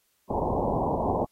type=low-pass noise; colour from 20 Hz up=white; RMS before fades=-27 dBFS; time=0.3-1.25 s; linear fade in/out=5 ms; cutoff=990 Hz; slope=96 dB/octave; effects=white hiss -70 dBFS RMS until 1.31 s + AAC 48 kbps